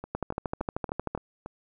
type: two click trains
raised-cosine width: 1 ms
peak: -23 / -15 dBFS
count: 6 / 14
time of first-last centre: 0.04-1.46 / 0.15-1.15 s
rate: 3.52 / 13 Hz
effects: none